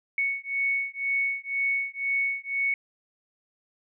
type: beating tone pair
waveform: sine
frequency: 2217 / 2219 Hz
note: C#7 / C#7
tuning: 0 / +1 cents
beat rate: 2 Hz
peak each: -28 dBFS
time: 0.18-2.74 s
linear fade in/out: 2 ms
effects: none